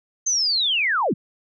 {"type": "linear sweep", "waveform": "sine", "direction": "down", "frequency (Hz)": [6360, 120.6], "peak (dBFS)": -18, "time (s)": [0.26, 1.14], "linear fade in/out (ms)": 10, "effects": []}